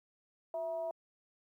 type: tone with frequency modulation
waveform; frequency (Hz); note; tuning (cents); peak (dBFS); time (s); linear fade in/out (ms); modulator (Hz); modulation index
sine; 659; E5; -1; -34; 0.54-0.91; 2; 297; 0.45
effects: high-pass 400 Hz 12 dB/octave + 12-bit